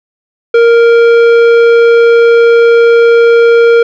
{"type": "tone with tanh clipping", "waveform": "sine", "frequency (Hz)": 466.2, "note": "A#4", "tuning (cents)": 0, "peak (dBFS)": -4, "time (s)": [0.54, 3.83], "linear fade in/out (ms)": 5, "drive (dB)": 12, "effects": []}